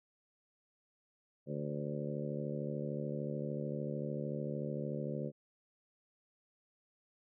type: harmonic tone with a mistuned harmonic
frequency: 73.42 Hz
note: D2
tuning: in tune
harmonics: 2 / 3 / 4 / 5 / 6 / 7 / 8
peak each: -40 / -42 / -48 / -45 / -47 / -44 / -47 dBFS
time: 1.46-5.32 s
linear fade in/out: 50 ms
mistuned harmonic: 8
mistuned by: -29 cents
effects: none